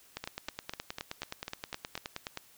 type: two click trains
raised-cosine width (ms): 0.2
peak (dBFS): -19 / -20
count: 22 / 8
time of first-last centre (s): 0.17-2.374 / 0.24-1.977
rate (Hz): 9.53 / 4.03
effects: white hiss -60 dBFS RMS until 2.57 s